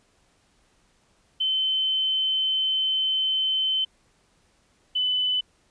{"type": "tone pair in turn", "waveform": "sine", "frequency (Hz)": [3070, 3007], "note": ["G7", "F#7"], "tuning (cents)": [-37, 27], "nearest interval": "unison", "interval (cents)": 36, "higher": "first", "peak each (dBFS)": -21, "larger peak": "neither", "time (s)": [[1.4, 3.85], [4.95, 5.41]], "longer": "first", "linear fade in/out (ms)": 10, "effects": ["pink hiss -64 dBFS RMS until 5.7 s", "resampled to 22050 Hz"]}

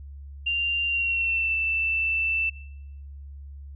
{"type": "tone with pitch glide", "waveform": "sine", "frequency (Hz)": [2782, 2661], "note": ["F7", "E7"], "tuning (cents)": [-7, 16], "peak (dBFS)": -22, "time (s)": [0.46, 2.5], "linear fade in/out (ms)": 10, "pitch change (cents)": -77, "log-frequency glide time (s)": [0.86, 1.54], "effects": ["noise-tail reverb RT60 1.0 s tail -24 dB re dry", "added 70 Hz sine -38 dBFS peak until 3.75 s"]}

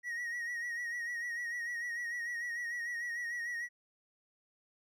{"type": "tone with vibrato", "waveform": "triangle", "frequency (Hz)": 1900, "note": "A#6", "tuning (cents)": 33, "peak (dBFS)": -34, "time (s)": [0.03, 3.69], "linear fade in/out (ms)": 50, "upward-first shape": "sine", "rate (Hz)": 6.7, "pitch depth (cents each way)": 48, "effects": []}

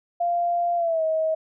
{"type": "tone with pitch glide", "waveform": "sine", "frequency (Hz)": [694, 636.4], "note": ["F5", "D#5"], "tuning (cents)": [-11, 39], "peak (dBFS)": -20, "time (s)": [0.2, 1.35], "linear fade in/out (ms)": 10, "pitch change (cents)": -150, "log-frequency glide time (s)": [0.76, 1.03], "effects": []}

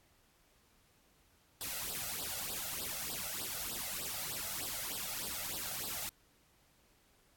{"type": "noise with flanger", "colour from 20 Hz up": "white", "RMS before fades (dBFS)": -40, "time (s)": [1.61, 6.09], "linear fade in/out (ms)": 0, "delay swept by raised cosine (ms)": [0.22, 1.52], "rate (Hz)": 3.3, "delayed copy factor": 1, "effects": ["pink hiss -69 dBFS RMS until 7.36 s", "AAC 64 kbps"]}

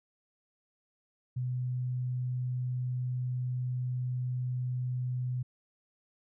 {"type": "tone", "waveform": "sine", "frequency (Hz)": 125.6, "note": "B2", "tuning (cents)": 30, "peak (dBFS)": -30, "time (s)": [1.36, 5.43], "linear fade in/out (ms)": 10, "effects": []}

